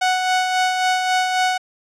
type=tone with tremolo; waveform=sawtooth; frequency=740 Hz; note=F#5; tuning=in tune; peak=-11 dBFS; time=0.01-1.58 s; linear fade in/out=10 ms; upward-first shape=sine; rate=3.7 Hz; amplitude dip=40%; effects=low-pass 7000 Hz 12 dB/octave